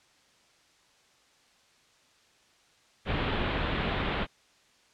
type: low-pass noise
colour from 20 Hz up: pink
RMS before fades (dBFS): -30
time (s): 3.05-4.27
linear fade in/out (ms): 50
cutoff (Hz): 3700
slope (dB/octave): 48
effects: white hiss -63 dBFS RMS until 4.93 s + low-pass 6000 Hz 12 dB/octave